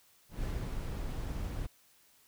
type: noise with ADSR envelope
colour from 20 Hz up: brown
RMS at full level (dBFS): -35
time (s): 0.29-1.67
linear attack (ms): 140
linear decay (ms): 290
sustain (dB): -2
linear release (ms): 15
effects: white hiss -65 dBFS RMS until 2.27 s